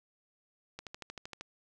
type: click train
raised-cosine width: 0.2 ms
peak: -25 dBFS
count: 9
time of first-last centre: 0.79-1.41 s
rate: 12.9 Hz
effects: none